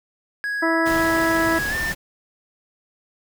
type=tone with pitch glide; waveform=triangle; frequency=1661.2 to 1790.7 Hz; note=G#6 to A6; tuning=0 to +30 cents; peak=-21 dBFS; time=0.44-1.92 s; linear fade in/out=0 ms; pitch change=+130 cents; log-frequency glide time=1.69-1.75 s
type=harmonic tone; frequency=327.8 Hz; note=E4; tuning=10 cents flat; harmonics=1 / 2 / 3 / 4 / 6; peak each=-21 / -24 / -26 / -27 / -29 dBFS; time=0.62-1.59 s; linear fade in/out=10 ms
type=noise; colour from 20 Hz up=pink; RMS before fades=-30 dBFS; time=0.85-1.95 s; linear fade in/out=20 ms
effects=none